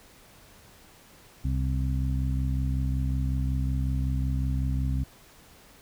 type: harmonic tone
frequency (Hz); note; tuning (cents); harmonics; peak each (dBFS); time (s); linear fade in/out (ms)
65.41; C2; 0; 1 / 2 / 3 / 4; -26 / -29 / -39 / -36; 1.44-5.04; 10
effects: pink hiss -54 dBFS RMS until 5.81 s